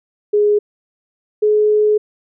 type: tone pair in turn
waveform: sine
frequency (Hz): 416 / 423.5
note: G#4 / G#4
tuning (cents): +3 / +34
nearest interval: unison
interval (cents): 31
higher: second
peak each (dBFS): -10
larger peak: neither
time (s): 0.33-0.59 / 1.42-1.98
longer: second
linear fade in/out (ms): 10
effects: none